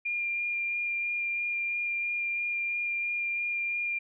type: tone with vibrato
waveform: sine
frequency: 2402 Hz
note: D7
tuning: 38 cents sharp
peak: -28 dBFS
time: 0.05-3.99 s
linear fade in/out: 10 ms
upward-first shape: sine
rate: 3 Hz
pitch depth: 10 cents each way
effects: none